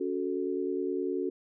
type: chord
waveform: sine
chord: F# minor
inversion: second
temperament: equal with one note detuned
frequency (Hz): 280.7 / 370 / 440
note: C#4 / F#4 / A4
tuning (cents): +22 / 0 / 0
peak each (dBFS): -34 / -31 / -35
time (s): 0-1.3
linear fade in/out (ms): 10
effects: none